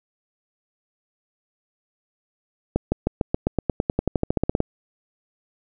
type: accelerating click train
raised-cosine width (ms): 2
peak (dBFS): -6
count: 20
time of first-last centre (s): 2.76-4.604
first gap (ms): 160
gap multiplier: 0.94
effects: none